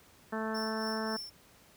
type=harmonic tone; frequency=220 Hz; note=A3; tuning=in tune; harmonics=1 / 2 / 3 / 4 / 5 / 6 / 7 / 8; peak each=-36 / -39 / -41 / -42 / -43 / -44 / -44 / -45 dBFS; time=0.32-1.17 s; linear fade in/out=10 ms
type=tone with tremolo; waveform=45% pulse; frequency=5390 Hz; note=E8; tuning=38 cents sharp; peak=-38 dBFS; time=0.54-1.3 s; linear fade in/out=10 ms; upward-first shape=sine; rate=3.6 Hz; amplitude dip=60%
effects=pink hiss -60 dBFS RMS until 1.76 s + high-pass 60 Hz 12 dB/octave